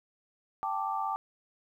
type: chord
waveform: sine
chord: G suspended second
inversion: none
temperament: equal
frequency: 784 / 880 / 1174.7 Hz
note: G5 / A5 / D6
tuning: 0 / 0 / 0 cents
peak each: -34 dBFS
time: 0.63-1.16 s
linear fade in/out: 0 ms
effects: 11-bit